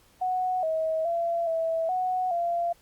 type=tone with pitch steps; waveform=sine; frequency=738 / 639 / 679 / 654 / 738 / 688 Hz; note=F#5 / D#5 / F5 / E5 / F#5 / F5; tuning=-5 / +46 / -49 / -14 / -5 / -26 cents; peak=-24 dBFS; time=0.21-2.73 s; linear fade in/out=10 ms; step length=420 ms; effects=pink hiss -60 dBFS RMS until 2.81 s + Opus 48 kbps